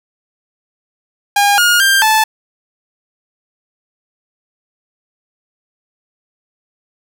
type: tone with pitch steps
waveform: sawtooth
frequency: 811 / 1429 / 1587 / 873 Hz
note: G#5 / F6 / G6 / A5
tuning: -41 / +39 / +21 / -14 cents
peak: -5 dBFS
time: 1.36-2.24 s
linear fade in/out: 5 ms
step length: 220 ms
effects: none